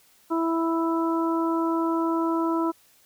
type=harmonic tone; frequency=329.6 Hz; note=E4; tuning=in tune; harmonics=1 / 2 / 3 / 4; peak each=-23 / -33 / -29 / -32 dBFS; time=0.3-2.72 s; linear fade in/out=20 ms; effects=white hiss -59 dBFS RMS until 3.05 s